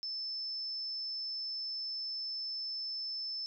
sine tone, 5270 Hz, E8, 1 cent flat, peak -36 dBFS, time 0.03-3.46 s, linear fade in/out 0 ms, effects none

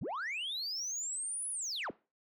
sine linear two-way sweep, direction up then down, 75 to 10390 to 75 Hz, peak -33 dBFS, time 0.01-1.91 s, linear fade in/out 10 ms, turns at 1.5 s, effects noise-tail reverb RT60 0.3 s tail -22 dB re dry + tanh soft clip ceiling -34 dBFS

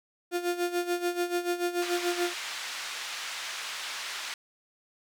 35% pulse tone with tremolo, 351.1 Hz, F4, 9 cents sharp, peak -23 dBFS, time 0.31-2.34 s, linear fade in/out 50 ms, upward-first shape sine, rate 6.9 Hz, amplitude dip 75%
pink band-pass noise, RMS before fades -37 dBFS, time 1.82-4.34 s, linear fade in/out 2 ms, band 1500 to 6000 Hz, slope 12 dB/octave
effects none

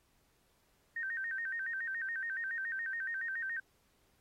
sine tone with vibrato, 1697 Hz, G#6, 37 cents sharp, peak -35 dBFS, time 0.96-3.6 s, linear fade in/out 5 ms, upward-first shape square, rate 7.1 Hz, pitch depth 150 cents each way, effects pink hiss -73 dBFS RMS until 4.2 s + AAC 48 kbps

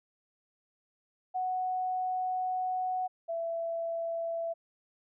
sine tone pair in turn, 740 / 667.3 Hz, F#5 / E5, 0 / +21 cents, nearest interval major second, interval 179 cents, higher first, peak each -29 / -31 dBFS, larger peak first, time 1.34-3.08 / 3.28-4.54 s, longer first, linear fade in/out 20 ms, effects none

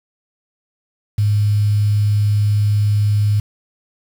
sine tone with quantisation, 103.9 Hz, G#2, 1 cent sharp, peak -12 dBFS, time 1.18-3.4 s, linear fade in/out 5 ms, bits 6, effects none

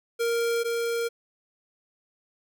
square tone pair in turn, 466.2 / 466.2 Hz, A#4 / A#4, 0 / 0 cents, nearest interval unison, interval 0 cents, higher neither, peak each -24 / -26 dBFS, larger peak first, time 0.19-0.64 / 0.64-1.09 s, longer neither, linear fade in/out 20 ms, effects none

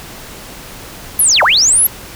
sine linear two-way sweep, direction down then up, 11840 to 523.3 to 11840 Hz, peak -7 dBFS, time 1.19-1.87 s, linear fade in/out 5 ms, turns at 1.43 s, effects pink hiss -32 dBFS RMS until 2.15 s

